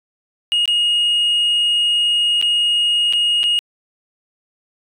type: tone with dropouts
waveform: sine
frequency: 2869 Hz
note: F7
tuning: 46 cents sharp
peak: -11 dBFS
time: 0.52-3.59 s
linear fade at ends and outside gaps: 0 ms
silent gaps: 0.656-0.678 / 2.414-2.425 / 3.126-3.134 / 3.432-3.439 s
effects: tanh soft clip ceiling -12 dBFS